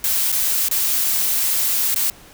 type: noise with dropouts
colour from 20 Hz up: blue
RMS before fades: -19 dBFS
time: 0.04-2.1 s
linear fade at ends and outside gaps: 1 ms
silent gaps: 0.318-0.325 / 0.685-0.712 / 1.945-1.96 s
effects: pink hiss -45 dBFS RMS until 2.33 s